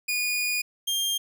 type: tone pair in turn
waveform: sawtooth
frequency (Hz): 2452 / 3201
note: D#7 / G7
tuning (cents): -26 / +36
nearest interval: perfect fourth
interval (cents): 462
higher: second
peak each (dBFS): -21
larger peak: neither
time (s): 0.08-0.62 / 0.87-1.18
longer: first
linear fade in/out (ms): 10
effects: none